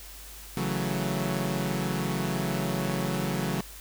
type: chord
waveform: sawtooth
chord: F# minor seventh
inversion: second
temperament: equal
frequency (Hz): 138.59 / 164.81 / 185 / 220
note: C#3 / E3 / F#3 / A3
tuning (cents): 0 / 0 / 0 / 0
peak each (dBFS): -28 / -30 / -27 / -31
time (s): 0.57-3.61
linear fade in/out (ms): 2
effects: added 50 Hz sine -46 dBFS peak until 3.8 s + white hiss -46 dBFS RMS until 3.8 s